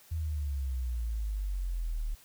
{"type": "exponential sweep", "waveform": "sine", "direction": "down", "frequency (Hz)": [82.41, 36.71], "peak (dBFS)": -30, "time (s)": [0.11, 2.15], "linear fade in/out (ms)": 10, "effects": ["white hiss -58 dBFS RMS until 2.24 s"]}